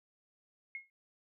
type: tone with exponential decay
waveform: sine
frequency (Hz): 2159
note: C#7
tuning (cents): -46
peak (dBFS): -36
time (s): 0.75-0.9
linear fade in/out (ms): 1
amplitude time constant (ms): 31
effects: none